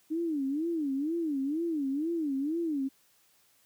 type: tone with vibrato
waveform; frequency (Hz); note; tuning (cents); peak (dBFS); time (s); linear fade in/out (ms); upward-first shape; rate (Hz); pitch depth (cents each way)
sine; 302.2; D4; +50; -28; 0.1-2.89; 20; sine; 2.1; 210
effects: white hiss -66 dBFS RMS until 3.65 s + high-pass 60 Hz 12 dB/octave